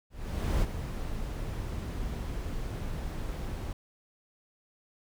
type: noise with ADSR envelope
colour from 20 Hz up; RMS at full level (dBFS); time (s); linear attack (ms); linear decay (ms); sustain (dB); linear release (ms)
brown; -26; 0.1-3.73; 520; 36; -9; 4
effects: none